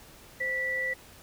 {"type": "tone pair together", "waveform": "sine", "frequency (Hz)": [520, 1960.7], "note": ["C5", "B6"], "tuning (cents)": [-11, -13], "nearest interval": "octave + major seventh", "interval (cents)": 2298, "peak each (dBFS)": [-37, -28], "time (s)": [0.4, 0.94], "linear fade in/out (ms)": 10, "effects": ["pink hiss -52 dBFS RMS until 1.22 s"]}